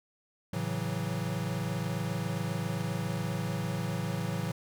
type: chord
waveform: square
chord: F# minor seventh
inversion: first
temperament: equal with one note detuned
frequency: 110 / 137.16 / 164.81 / 185 Hz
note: A2 / C#3 / E3 / F#3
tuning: 0 / -18 / 0 / 0 cents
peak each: -37 / -38 / -36 / -38 dBFS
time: 0.53-4.52 s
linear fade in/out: 5 ms
effects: none